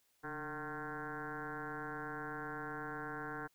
sine tone with frequency modulation, 916 Hz, A#5, 31 cents flat, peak -40 dBFS, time 0.23-3.48 s, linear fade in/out 20 ms, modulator 155 Hz, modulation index 4.9, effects white hiss -75 dBFS RMS until 3.54 s

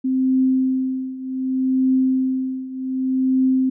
sine tone with tremolo, 260.7 Hz, C4, 6 cents flat, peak -13 dBFS, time 0.04-3.7 s, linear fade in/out 10 ms, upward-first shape triangle, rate 0.66 Hz, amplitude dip 85%, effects none

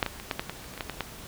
clicks, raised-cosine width 0.3 ms, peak -7 / -13 / -22 / -11 / -12 / -17 / -29 / -28 / -22 / -14 / -16 / -12 dBFS, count 12, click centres 0.028 / 0.063 / 0.199 / 0.312 / 0.395 / 0.496 / 0.643 / 0.738 / 0.777 / 0.808 / 0.897 / 1.007 s, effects pink hiss -44 dBFS RMS until 1.27 s

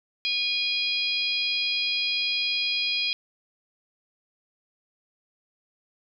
harmonic tone, 819 Hz, G#5, 24 cents flat, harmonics 3 / 4 / 5 / 6, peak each -28 / -28 / -31 / -31 dBFS, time 0.25-3.13 s, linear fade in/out 0 ms, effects none

